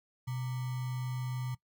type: tone with sample-and-hold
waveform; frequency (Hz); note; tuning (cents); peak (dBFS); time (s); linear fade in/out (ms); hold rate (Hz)
sine; 126.3; B2; +39; -33; 0.27-1.55; 10; 1050
effects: noise-tail reverb RT60 0.1 s tail -19 dB re dry